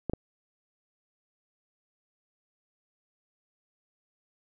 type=clicks; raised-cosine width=2 ms; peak=-16 dBFS; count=2; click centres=0.097 / 0.135 s; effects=none